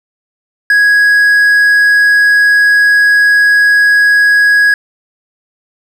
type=tone; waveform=triangle; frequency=1661.2 Hz; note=G#6; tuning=in tune; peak=-3 dBFS; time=0.7-4.74 s; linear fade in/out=2 ms; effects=none